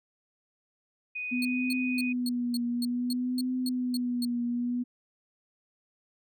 sine tone, 2489 Hz, D#7, in tune, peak -32 dBFS, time 1.15-2.13 s, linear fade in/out 10 ms
sine tone with vibrato, 246.9 Hz, B3, in tune, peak -27 dBFS, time 1.31-4.84 s, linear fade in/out 20 ms, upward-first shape triangle, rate 0.56 Hz, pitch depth 57 cents each way
sawtooth tone bursts, 4334 Hz, C#8, 40 cents flat, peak -30 dBFS, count 11, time 1.42-4.25 s, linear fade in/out 2 ms, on 30 ms, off 250 ms
effects none

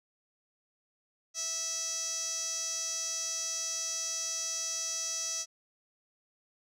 sawtooth tone with band-pass filter, 654 Hz, E5, 14 cents flat, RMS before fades -35 dBFS, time 1.34-5.46 s, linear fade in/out 50 ms, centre 6000 Hz, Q 6.9, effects none

